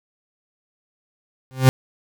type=tone with exponential growth; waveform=40% pulse; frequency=130.6 Hz; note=C3; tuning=3 cents flat; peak=-5 dBFS; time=1.51-1.69 s; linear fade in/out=0 ms; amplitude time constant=38 ms; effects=none